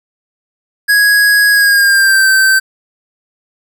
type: tone with pitch glide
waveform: square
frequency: 1661.2 to 1550 Hz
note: G#6 to G6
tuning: 0 to -20 cents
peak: -7 dBFS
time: 0.88-2.6 s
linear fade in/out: 20 ms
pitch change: -120 cents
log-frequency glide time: 1.51-2.29 s
effects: none